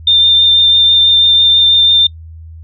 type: tone with vibrato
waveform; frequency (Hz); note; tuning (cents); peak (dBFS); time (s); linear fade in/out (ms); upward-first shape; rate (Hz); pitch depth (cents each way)
sine; 3600; A7; +39; -5; 0.07-2.07; 5; triangle; 6.1; 14
effects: noise-tail reverb RT60 0.1 s tail -25 dB re dry + added 81 Hz sine -29 dBFS peak until 2.63 s